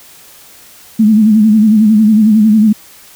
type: tone with vibrato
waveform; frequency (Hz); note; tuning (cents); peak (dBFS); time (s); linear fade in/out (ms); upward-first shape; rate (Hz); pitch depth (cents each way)
sine; 215.5; A3; -36; -4; 0.99-2.73; 10; sine; 11; 69
effects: white hiss -39 dBFS RMS until 3.15 s